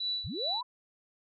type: tone with tremolo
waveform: sine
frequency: 3951 Hz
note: B7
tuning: in tune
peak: -29 dBFS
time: 0-0.61 s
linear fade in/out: 5 ms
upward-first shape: sine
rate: 2.5 Hz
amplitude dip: 85%
type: linear sweep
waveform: sine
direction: up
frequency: 46.37 to 1031 Hz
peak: -35 dBFS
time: 0.24-0.63 s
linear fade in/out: 10 ms
effects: none